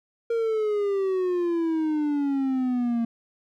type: exponential sweep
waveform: triangle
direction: down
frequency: 467 to 229.5 Hz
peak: -20 dBFS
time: 0.3-3.05 s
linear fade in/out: 5 ms
effects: none